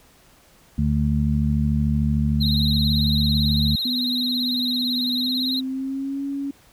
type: harmonic tone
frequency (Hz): 73.42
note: D2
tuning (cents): 0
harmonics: 1 / 2 / 3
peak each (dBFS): -22 / -22 / -22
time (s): 0.78-3.76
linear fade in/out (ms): 5
type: tone with vibrato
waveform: triangle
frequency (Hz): 3951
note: B7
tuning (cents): 0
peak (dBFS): -21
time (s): 2.4-5.61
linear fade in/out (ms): 20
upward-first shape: sine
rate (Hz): 18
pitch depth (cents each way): 99
type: tone with pitch glide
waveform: sine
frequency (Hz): 246.9 to 278.7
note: B3 to C#4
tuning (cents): 0 to +9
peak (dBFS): -24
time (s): 3.85-6.51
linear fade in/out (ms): 5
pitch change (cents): +209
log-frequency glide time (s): 5.11-6.25
effects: pink hiss -54 dBFS RMS until 6.72 s

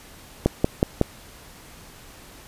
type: click train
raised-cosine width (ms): 2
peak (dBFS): -3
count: 4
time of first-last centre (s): 0.46-1.014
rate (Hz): 5.42
effects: pink hiss -46 dBFS RMS until 2.47 s + resampled to 32000 Hz

